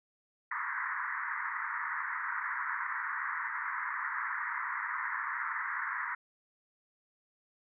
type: band-pass noise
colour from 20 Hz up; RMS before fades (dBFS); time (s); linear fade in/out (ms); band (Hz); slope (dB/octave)
white; -36; 0.51-6.15; 5; 940 to 2000; 96
effects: none